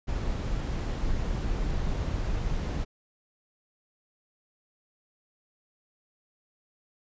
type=noise; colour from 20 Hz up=brown; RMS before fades=-29 dBFS; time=0.07-2.85 s; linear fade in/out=20 ms; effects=resampled to 16000 Hz